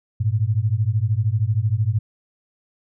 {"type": "beating tone pair", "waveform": "sine", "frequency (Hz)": [101.8, 114.8], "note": ["G#2", "A#2"], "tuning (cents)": [-34, -26], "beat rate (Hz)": 13, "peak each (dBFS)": -20, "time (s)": [0.2, 1.99], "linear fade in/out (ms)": 10, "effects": []}